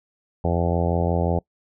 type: harmonic tone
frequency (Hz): 85.6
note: F2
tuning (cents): -34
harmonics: 1 / 2 / 3 / 4 / 5 / 6 / 7 / 8 / 9 / 10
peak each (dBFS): -23 / -25 / -32 / -31 / -29 / -29 / -30 / -32 / -31 / -36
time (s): 0.44-1.39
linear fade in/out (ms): 5
effects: noise-tail reverb RT60 0.1 s tail -24 dB re dry